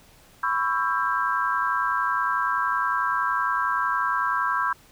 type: chord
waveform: sine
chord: C# half-diminished seventh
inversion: third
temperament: just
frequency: 997.9 / 1108.7 / 1330.5 / 1596.6 Hz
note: B5 / C#6 / E6 / G6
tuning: +18 / 0 / +16 / +31 cents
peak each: -27 dBFS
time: 0.43-4.73 s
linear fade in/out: 5 ms
effects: pink hiss -54 dBFS RMS until 4.91 s